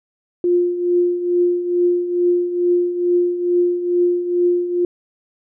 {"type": "tone with tremolo", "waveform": "sine", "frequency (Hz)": 352.6, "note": "F4", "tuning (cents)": 17, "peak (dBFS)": -11, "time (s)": [0.44, 4.85], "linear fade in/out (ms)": 2, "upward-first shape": "triangle", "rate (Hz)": 2.3, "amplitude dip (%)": 70, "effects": []}